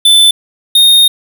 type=tone pair in turn; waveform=square; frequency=3520 / 3694 Hz; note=A7 / A#7; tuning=0 / -16 cents; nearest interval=minor second; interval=84 cents; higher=second; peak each=-4 dBFS; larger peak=neither; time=0.05-0.31 / 0.75-1.08 s; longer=second; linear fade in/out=5 ms; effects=none